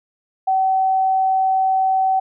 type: tone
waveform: sine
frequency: 762 Hz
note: G5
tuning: 49 cents flat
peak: -14 dBFS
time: 0.47-2.2 s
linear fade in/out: 10 ms
effects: none